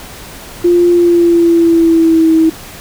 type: tone with pitch glide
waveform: sine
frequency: 349.2 to 322.1 Hz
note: F4 to E4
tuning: 0 to -40 cents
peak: -5 dBFS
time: 0.64-2.5 s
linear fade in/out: 10 ms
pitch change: -140 cents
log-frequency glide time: 0.9-2.32 s
effects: pink hiss -31 dBFS RMS until 2.8 s